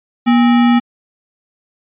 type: tone with sample-and-hold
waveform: sine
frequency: 240 Hz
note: B3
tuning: 49 cents flat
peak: -7 dBFS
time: 0.26-0.8 s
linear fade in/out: 20 ms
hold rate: 1050 Hz
effects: resampled to 8000 Hz